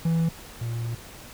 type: tone pair in turn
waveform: triangle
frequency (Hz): 164.81 / 116.54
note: E3 / A#2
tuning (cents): 0 / 0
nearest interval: tritone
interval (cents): 600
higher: first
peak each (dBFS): -18 / -25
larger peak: first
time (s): 0.05-0.29 / 0.61-0.95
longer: second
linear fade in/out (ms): 5
effects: pink hiss -44 dBFS RMS until 1.33 s